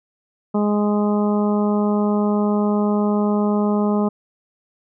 harmonic tone, 207.7 Hz, G#3, in tune, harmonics 1 / 2 / 3 / 4 / 5 / 6, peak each -17 / -23 / -27 / -29 / -31 / -33 dBFS, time 0.54-4.09 s, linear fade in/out 10 ms, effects none

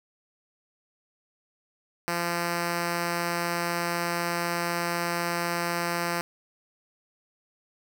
5% pulse tone, 172 Hz, F3, 26 cents flat, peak -15 dBFS, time 2.08-6.21 s, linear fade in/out 0 ms, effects none

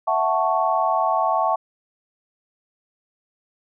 sine chord, F# minor seventh, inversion third, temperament equal, 659.3 / 740 / 880 / 1108.7 Hz, E5 / F#5 / A5 / C#6, 0 / 0 / 0 / 0 cents, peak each -23 dBFS, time 0.07-1.56 s, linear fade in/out 10 ms, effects none

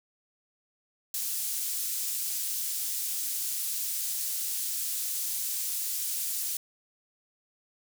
pink high-pass noise, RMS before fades -32 dBFS, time 1.14-6.57 s, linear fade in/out 2 ms, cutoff 7500 Hz, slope 12 dB/octave, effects none

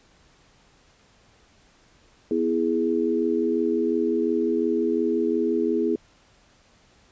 sine chord, E major, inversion second, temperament equal, 246.9 / 329.6 / 415.3 Hz, B3 / E4 / G#4, 0 / 0 / 0 cents, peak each -26 / -24 / -24 dBFS, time 2.31-5.96 s, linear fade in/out 2 ms, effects pink hiss -58 dBFS RMS until 7.11 s + resampled to 16000 Hz

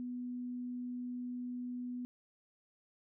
sine tone, 246.9 Hz, B3, in tune, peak -38 dBFS, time 0-2.05 s, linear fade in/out 0 ms, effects none

